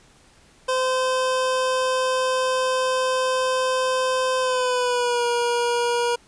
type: tone with pitch glide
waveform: 25% pulse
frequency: 515 to 477.7 Hz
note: C5 to A#4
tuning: -28 to +42 cents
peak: -16 dBFS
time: 0.68-6.16 s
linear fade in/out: 10 ms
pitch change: -130 cents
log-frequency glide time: 4.39-5.25 s
effects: pink hiss -54 dBFS RMS until 6.27 s + resampled to 22050 Hz